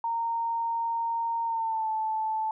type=tone with pitch glide; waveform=sine; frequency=923 to 875.7 Hz; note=A#5 to A5; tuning=-17 to -8 cents; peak=-26 dBFS; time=0.04-2.51 s; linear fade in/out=2 ms; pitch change=-91 cents; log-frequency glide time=1.44-1.89 s; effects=none